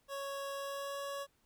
25% pulse tone with pitch glide, 554.4 to 559.9 Hz, C#5 to C#5, 0 to +17 cents, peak -35 dBFS, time 0.08-1.27 s, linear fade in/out 50 ms, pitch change +17 cents, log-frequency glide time 0.54-0.98 s, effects pink hiss -74 dBFS RMS until 1.45 s

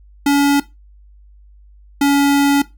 square tone pair in turn, 283.7 / 282.3 Hz, C#4 / C#4, +40 / +32 cents, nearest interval unison, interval 8 cents, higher first, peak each -11 dBFS, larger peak neither, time 0.26-0.6 / 2.01-2.62 s, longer second, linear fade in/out 5 ms, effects noise-tail reverb RT60 0.2 s tail -17 dB re dry + added 50 Hz sine -42 dBFS peak until 2.77 s

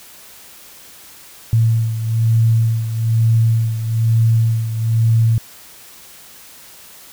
sine beating tone pair, 113.1 / 114.2 Hz, A2 / A#2, +48 / -35 cents, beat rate 1.1 Hz, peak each -13 / -19 dBFS, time 1.53-5.38 s, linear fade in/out 0 ms, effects white hiss -41 dBFS RMS until 7.12 s

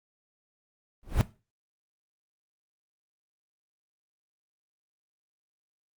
brown noise with exponential growth, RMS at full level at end -17 dBFS, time 1.03-1.21 s, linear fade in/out 0 ms, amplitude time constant 38 ms, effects noise-tail reverb RT60 0.3 s tail -17 dB re dry + Opus 32 kbps

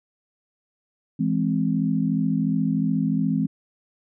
sine chord, E augmented, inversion none, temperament equal, 164.81 / 207.7 / 261.6 Hz, E3 / G#3 / B#3, 0 / 0 / 0 cents, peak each -24 dBFS, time 1.19-3.47 s, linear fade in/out 10 ms, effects none

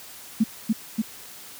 sine tone with echo, 220.2 Hz, A3, 2 cents sharp, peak -15 dBFS, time 0.4-0.44 s, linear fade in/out 10 ms, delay 290 ms, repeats 2, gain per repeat -2 dB, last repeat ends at 1.02 s, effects white hiss -43 dBFS RMS until 1.59 s + high-pass 60 Hz 12 dB/octave

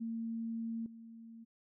sine tone with level steps, 227.8 Hz, A#3, 40 cents flat, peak -36 / -49 dBFS, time 0-1.45 s, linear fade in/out 20 ms, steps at 0.86 s, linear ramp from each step 2 ms, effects none

